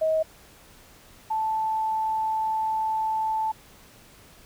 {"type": "tone pair in turn", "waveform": "sine", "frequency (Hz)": [634, 877.4], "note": ["D#5", "A5"], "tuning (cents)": [32, -5], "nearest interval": "tritone", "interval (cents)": 563, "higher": "second", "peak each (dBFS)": [-20, -23], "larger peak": "first", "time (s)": [[0.01, 0.23], [1.3, 3.52]], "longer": "second", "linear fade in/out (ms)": 10, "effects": ["pink hiss -52 dBFS RMS until 4.45 s"]}